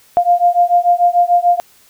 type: beating tone pair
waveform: sine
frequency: 698.5 / 705.3 Hz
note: F5 / F5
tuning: 0 / +17 cents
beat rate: 6.8 Hz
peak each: -12 dBFS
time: 0.17-1.6 s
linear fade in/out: 0 ms
effects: white hiss -49 dBFS RMS until 1.89 s